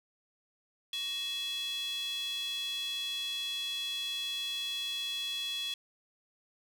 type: tone with high-pass filter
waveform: square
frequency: 373.4 Hz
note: F#4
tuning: 16 cents sharp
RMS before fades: -36 dBFS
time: 0.93-5.74 s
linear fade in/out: 2 ms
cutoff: 3200 Hz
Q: 9.6
effects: none